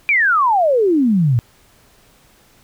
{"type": "exponential sweep", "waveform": "sine", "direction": "down", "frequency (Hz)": [2427, 111.8], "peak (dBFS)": -11, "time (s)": [0.09, 1.39], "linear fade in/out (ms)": 0, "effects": ["pink hiss -52 dBFS RMS until 2.63 s"]}